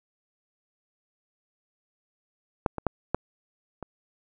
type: clicks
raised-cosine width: 1 ms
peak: -8 / -17 / -9 / -9 / -22 dBFS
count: 5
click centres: 2.662 / 2.783 / 2.867 / 3.146 / 3.827 s
effects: none